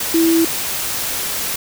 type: tone in noise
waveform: sine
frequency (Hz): 329.6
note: E4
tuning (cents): 0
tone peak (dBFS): -11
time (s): 0.14-0.45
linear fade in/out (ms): 5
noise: white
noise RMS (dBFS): -22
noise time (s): 0-1.56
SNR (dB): +8
effects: none